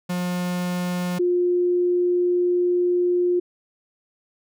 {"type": "tone pair in turn", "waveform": ["45% pulse", "sine"], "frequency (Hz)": [178.5, 355.1], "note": ["F3", "F4"], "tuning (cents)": [38, 29], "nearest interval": "octave", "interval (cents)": 1191, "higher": "second", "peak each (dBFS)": [-23, -17], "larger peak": "second", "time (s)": [[0.09, 1.19], [1.19, 3.4]], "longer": "second", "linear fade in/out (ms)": 10, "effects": []}